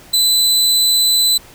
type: tone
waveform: sawtooth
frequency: 4008 Hz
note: B7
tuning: 25 cents sharp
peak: -8 dBFS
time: 0.13-1.38 s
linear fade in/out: 10 ms
effects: pink hiss -42 dBFS RMS until 1.54 s